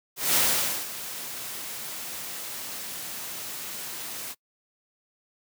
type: noise with ADSR envelope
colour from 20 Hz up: white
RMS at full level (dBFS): -21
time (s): 0.16-4.35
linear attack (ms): 190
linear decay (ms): 510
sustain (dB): -15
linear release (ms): 40
effects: noise-tail reverb RT60 0.1 s tail -24 dB re dry + high-pass 100 Hz 12 dB/octave